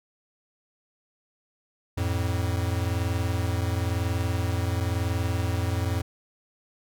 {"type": "tone pair together", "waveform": "square", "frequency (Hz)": [87.31, 108.3], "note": ["F2", "A2"], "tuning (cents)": [0, -27], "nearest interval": "major third", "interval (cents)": 373, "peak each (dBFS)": [-27, -29], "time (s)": [1.97, 6.02], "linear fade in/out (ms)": 10, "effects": []}